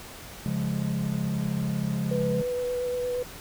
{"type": "chord", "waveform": "triangle", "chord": "Db major", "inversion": "none", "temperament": "equal", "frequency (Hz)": [138.59, 174.61, 207.7], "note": ["Db3", "F3", "Ab3"], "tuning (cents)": [0, 0, 0], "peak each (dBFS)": -28, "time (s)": [0.46, 2.42], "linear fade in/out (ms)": 0}
{"type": "tone with vibrato", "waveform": "sine", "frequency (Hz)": 493.9, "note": "B4", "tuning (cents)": 0, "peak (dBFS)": -26, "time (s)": [2.11, 3.23], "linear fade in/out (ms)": 5, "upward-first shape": "sine", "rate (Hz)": 8.6, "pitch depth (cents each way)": 13}
{"effects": ["pink hiss -43 dBFS RMS until 3.4 s"]}